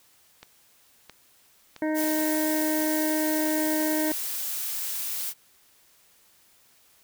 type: click train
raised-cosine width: 0.2 ms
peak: -25 dBFS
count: 5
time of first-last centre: 0.43-3.097 s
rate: 1.5 Hz
type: harmonic tone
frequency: 310 Hz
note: D#4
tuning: 6 cents flat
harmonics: 1 / 2 / 3 / 5 / 6 / 7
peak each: -25 / -30 / -37 / -40 / -38 / -45 dBFS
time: 1.82-4.12 s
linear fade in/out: 2 ms
type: noise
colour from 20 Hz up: blue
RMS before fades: -31 dBFS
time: 1.94-5.34 s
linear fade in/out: 50 ms
effects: white hiss -60 dBFS RMS until 7.03 s